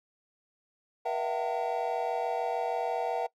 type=tone cluster; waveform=triangle; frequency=478.1 / 630 / 676 / 763 / 906 Hz; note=A#4 / D#5 / E5 / G5 / A#5; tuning=+44 / +21 / +43 / -47 / -50 cents; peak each=-33 / -39 / -32 / -31 / -35 dBFS; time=1.05-3.27 s; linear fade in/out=10 ms; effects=noise-tail reverb RT60 0.1 s tail -21 dB re dry